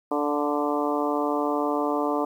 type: harmonic tone with a mistuned harmonic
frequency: 146.83 Hz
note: D3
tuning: in tune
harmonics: 2 / 3 / 4 / 5 / 6 / 7 / 8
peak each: -27 / -29 / -30 / -31 / -32 / -32 / -33 dBFS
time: 0.11-2.25 s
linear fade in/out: 5 ms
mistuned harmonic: 5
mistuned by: -16 cents
effects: 9-bit